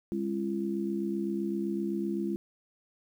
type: harmonic tone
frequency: 67.8 Hz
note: C#2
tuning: 38 cents flat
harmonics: 3 / 4 / 5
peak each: -32 / -39 / -32 dBFS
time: 0.12-2.36 s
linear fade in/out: 0 ms
effects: 10-bit